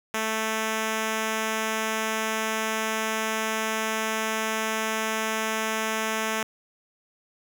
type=tone; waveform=5% pulse; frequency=220 Hz; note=A3; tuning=in tune; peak=-14 dBFS; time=0.14-6.43 s; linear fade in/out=2 ms; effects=none